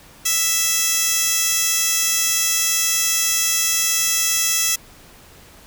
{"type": "tone with high-pass filter", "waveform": "15% pulse", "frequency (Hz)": 659.3, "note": "E5", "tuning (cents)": 0, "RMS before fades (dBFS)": -19, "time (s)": [0.25, 4.76], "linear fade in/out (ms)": 10, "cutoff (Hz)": 4900, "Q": 1, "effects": ["pink hiss -46 dBFS RMS until 5.66 s"]}